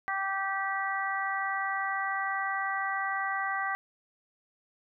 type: harmonic tone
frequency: 389.4 Hz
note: G4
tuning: 12 cents flat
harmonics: 2 / 3 / 4 / 5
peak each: -34 / -34 / -35 / -34 dBFS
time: 0.08-3.75 s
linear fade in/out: 0 ms
effects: none